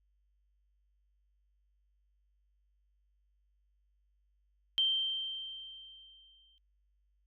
sine tone with exponential decay, 3136 Hz, G7, in tune, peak -25 dBFS, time 4.78-6.58 s, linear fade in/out 0 ms, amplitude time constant 390 ms, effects added 50 Hz sine -70 dBFS peak until 7.26 s

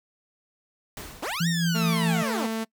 pink noise with exponential decay, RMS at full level -36 dBFS, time 0.97-1.8 s, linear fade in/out 1 ms, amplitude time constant 180 ms
15% pulse linear two-way sweep, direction up then down, 207.7 to 1891 to 207.7 Hz, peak -22 dBFS, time 1.22-2.47 s, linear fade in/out 10 ms, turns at 1.48 s
sine tone with tremolo, 168.5 Hz, E3, 38 cents sharp, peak -21 dBFS, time 1.4-2.23 s, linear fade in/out 10 ms, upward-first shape sine, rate 4.7 Hz, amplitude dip 35%
sawtooth tone, 223.1 Hz, A3, 24 cents sharp, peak -23 dBFS, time 1.74-2.65 s, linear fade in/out 20 ms
effects noise-tail reverb RT60 0.1 s tail -24 dB re dry

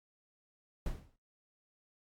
brown noise with exponential decay, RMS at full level -34 dBFS, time 0.86-1.16 s, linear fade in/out 2 ms, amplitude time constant 65 ms, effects noise-tail reverb RT60 0.2 s tail -20 dB re dry + AAC 64 kbps

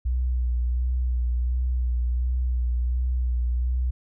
sine tone with vibrato, 61.4 Hz, B1, 9 cents flat, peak -21 dBFS, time 0.05-3.91 s, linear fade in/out 10 ms, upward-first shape sine, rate 1.4 Hz, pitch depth 33 cents each way, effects none

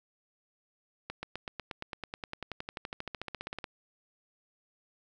accelerating click train, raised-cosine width 0.3 ms, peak -21 dBFS, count 30, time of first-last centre 1.1-3.642 s, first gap 130 ms, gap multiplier 0.97, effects none

